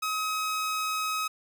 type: tone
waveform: sawtooth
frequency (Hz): 1271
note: D#6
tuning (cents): +36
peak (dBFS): -24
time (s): 0.02-1.28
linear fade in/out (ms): 10
effects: none